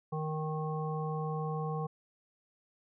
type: harmonic tone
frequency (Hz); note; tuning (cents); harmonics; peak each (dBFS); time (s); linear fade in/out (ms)
155.56; D#3; 0; 1 / 3 / 5 / 7; -34 / -39 / -41 / -42; 0.12-1.87; 10
effects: none